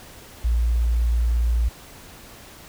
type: tone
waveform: sine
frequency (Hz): 58.27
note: A#1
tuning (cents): 0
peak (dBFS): -17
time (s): 0.44-1.69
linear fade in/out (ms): 10
effects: pink hiss -44 dBFS RMS until 2.68 s